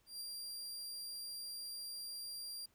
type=tone with ADSR envelope; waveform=sawtooth; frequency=4758 Hz; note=D8; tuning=22 cents sharp; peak=-39 dBFS; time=0.06-2.66 s; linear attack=150 ms; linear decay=6 ms; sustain=-2 dB; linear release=7 ms; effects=pink hiss -74 dBFS RMS until 2.74 s